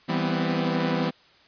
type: chord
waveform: sawtooth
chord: C major seventh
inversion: first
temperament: equal with one note detuned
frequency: 164.81 / 196 / 246.9 / 258.6 Hz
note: E3 / G3 / B3 / C4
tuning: 0 / 0 / 0 / -20 cents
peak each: -23 / -26 / -25 / -26 dBFS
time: 0.08-1.11 s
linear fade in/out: 20 ms
effects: white hiss -56 dBFS RMS until 1.47 s + resampled to 11025 Hz